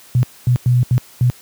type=tone bursts at uneven times; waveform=sine; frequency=123.47 Hz; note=B2; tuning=in tune; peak=-9 dBFS; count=5; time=0.15-0.23 / 0.47-0.56 / 0.66-0.83 / 0.91-0.98 / 1.21-1.3 s; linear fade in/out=0 ms; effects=white hiss -44 dBFS RMS until 1.41 s + high-pass 80 Hz 12 dB/octave